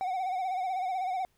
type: tone with vibrato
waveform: triangle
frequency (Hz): 746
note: F#5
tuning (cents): +14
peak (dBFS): -27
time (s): 0.01-1.25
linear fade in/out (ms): 0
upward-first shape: sine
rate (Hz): 16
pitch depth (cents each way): 65
effects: pink hiss -72 dBFS RMS until 1.37 s